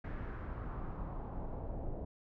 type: noise with low-pass filter sweep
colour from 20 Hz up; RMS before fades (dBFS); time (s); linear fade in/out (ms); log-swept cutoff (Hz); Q
brown; -41; 0.04-2.05; 5; 1800 to 620; 2.1
effects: none